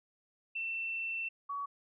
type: tone pair in turn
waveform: sine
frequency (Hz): 2686 / 1129.3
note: E7 / C#6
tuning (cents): +32 / +32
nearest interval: octave + minor third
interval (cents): 1500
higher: first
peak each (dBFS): -34 / -35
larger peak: first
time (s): 0.55-1.29 / 1.49-1.66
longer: first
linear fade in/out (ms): 10
effects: none